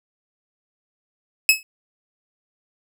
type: tone with exponential decay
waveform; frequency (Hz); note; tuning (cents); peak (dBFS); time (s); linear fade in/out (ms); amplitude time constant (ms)
sawtooth; 2580; E7; -38; -4; 1.49-1.63; 1; 29
effects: none